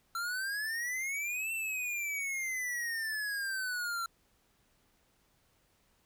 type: exponential two-way sweep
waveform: square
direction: up then down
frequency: 1353 to 2700 to 1353 Hz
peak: -34 dBFS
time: 0.15-4.06 s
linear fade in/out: 2 ms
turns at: 1.52 s
effects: pink hiss -71 dBFS RMS until 6.05 s